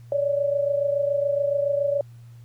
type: tone pair together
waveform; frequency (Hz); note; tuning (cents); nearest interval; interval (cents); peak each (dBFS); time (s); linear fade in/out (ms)
sine; 564.9 / 592; C#5 / D5; +33 / +14; minor second; 81; -21 / -27; 0.12-2.01; 2
effects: added 118 Hz sine -42 dBFS peak until 2.44 s + pink hiss -62 dBFS RMS until 2.44 s